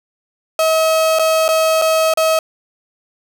35% pulse tone with dropouts, 640 Hz, D#5, 49 cents sharp, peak -10 dBFS, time 0.59-2.39 s, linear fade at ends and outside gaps 2 ms, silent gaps 1.188-1.194 / 1.481-1.488 / 1.816-1.82 / 2.138-2.173 s, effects none

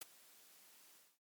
white noise with ADSR envelope, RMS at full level -43 dBFS, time 0.01-1.19 s, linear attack 8 ms, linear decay 14 ms, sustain -21 dB, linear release 240 ms, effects high-pass 200 Hz 12 dB/octave + MP3 96 kbps

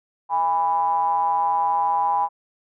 triangle ring-modulated tone, 87.31 Hz, F2, in tune, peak -13 dBFS, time 0.29-2.29 s, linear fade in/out 50 ms, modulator 903 Hz, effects none

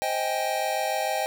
square chord, Ab major seventh, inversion first, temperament equal with one note detuned, 523.3 / 629.1 / 784 / 830.6 Hz, C5 / Eb5 / G5 / Ab5, 0 / +19 / 0 / 0 cents, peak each -34 / -30 / -29 / -34 dBFS, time 0.02-1.26 s, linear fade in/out 0 ms, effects none

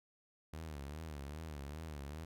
sawtooth tone with vibrato, 75 Hz, D2, 37 cents sharp, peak -40 dBFS, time 0.53-2.25 s, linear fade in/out 5 ms, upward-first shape sine, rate 2.5 Hz, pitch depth 140 cents each way, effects none

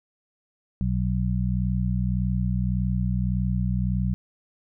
harmonic tone, 61.74 Hz, B1, in tune, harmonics 1 / 2 / 3, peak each -26 / -26 / -26 dBFS, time 0.81-4.14 s, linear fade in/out 0 ms, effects none

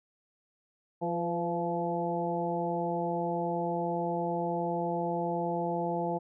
harmonic tone with a mistuned harmonic, 172.1 Hz, F3, 25 cents flat, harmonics 1 / 2 / 3 / 4 / 5, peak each -35 / -35 / -35 / -35 / -35 dBFS, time 1.01-6.19 s, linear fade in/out 20 ms, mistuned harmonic 3, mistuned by -32 cents, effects none

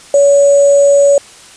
sine tone with sample-and-hold, 565 Hz, C#5, 33 cents sharp, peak -4 dBFS, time 0.14-1.18 s, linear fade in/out 2 ms, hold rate 7350 Hz, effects white hiss -37 dBFS RMS until 1.56 s + resampled to 22050 Hz

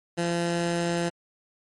15% pulse tone, 171.3 Hz, F3, 33 cents flat, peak -18 dBFS, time 0.17-1.1 s, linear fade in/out 20 ms, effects MP3 48 kbps

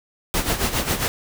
pink noise with tremolo, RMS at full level -20 dBFS, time 0.34-1.08 s, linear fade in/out 0 ms, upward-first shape sine, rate 7.4 Hz, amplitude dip 70%, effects none

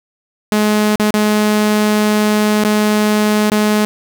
sawtooth tone with dropouts, 211.5 Hz, G#3, 32 cents sharp, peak -7 dBFS, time 0.52-3.85 s, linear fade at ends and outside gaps 0 ms, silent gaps 0.957-0.997 / 1.107-1.141 / 2.637-2.649 / 3.5-3.518 s, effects none

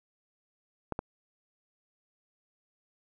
clicks, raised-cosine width 1 ms, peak -18 dBFS, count 2, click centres 0.923 / 0.991 s, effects none

